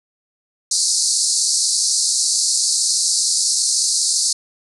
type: band-pass noise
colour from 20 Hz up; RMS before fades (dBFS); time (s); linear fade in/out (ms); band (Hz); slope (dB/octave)
pink; -18; 0.71-4.33; 5; 4200 to 10000; 96
effects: none